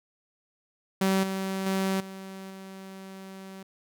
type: tone with level steps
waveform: sawtooth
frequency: 191.7 Hz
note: G3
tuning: 38 cents flat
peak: -18 / -25 / -21 / -35 / -37 dBFS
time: 1.01-3.63 s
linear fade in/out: 5 ms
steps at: 1.23 / 1.66 / 2 / 2.5 s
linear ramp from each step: 5 ms
effects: none